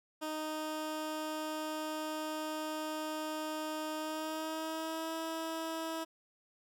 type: tone with pitch glide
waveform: 15% pulse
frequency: 310 to 324.3 Hz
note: D#4 to E4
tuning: -6 to -28 cents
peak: -30 dBFS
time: 0.21-6.05 s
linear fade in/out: 20 ms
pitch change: +78 cents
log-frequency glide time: 3.97-5.15 s
effects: none